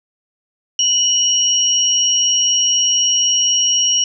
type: tone pair together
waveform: sine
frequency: 2951 / 5635 Hz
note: F#7 / F8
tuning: -5 / +15 cents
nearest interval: major seventh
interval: 1120 cents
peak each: -15 dBFS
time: 0.79-4.04 s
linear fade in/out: 2 ms
effects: none